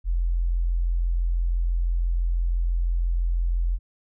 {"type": "tone", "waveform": "sine", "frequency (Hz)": 43, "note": "F1", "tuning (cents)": -26, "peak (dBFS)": -20, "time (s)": [0.04, 3.79], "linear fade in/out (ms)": 50, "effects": []}